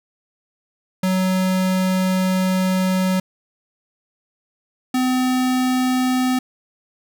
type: tone pair in turn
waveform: square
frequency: 186.5 / 255 Hz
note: F#3 / C4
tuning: +14 / -44 cents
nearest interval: perfect fourth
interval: 542 cents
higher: second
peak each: -17 dBFS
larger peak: neither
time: 1.03-3.2 / 4.94-6.39 s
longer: first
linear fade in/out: 5 ms
effects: none